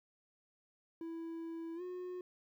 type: tone with pitch glide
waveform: triangle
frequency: 330 to 362 Hz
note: E4 to F#4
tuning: +2 to -38 cents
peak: -39 dBFS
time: 1.01-2.21 s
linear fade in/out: 2 ms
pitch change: +160 cents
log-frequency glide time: 1.75-1.82 s
effects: 13-bit